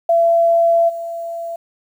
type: tone with level steps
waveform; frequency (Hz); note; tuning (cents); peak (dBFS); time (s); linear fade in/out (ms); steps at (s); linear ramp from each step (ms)
sine; 674; E5; +38; -10 / -23; 0.09-1.56; 5; 0.88; 20
effects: 8-bit